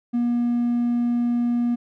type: tone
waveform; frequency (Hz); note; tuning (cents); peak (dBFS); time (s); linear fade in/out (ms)
triangle; 239.4; A#3; +46; -16; 0.13-1.76; 20
effects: tanh soft clip ceiling -13 dBFS